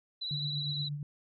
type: tone with vibrato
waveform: sine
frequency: 3951 Hz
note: B7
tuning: in tune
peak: -34 dBFS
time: 0.21-0.89 s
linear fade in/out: 10 ms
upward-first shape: sine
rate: 19 Hz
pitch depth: 39 cents each way
type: tone with tremolo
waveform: sine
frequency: 146 Hz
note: D3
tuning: 10 cents flat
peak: -32 dBFS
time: 0.31-1.03 s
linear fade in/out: 2 ms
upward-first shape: triangle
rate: 8.5 Hz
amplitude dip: 55%
effects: none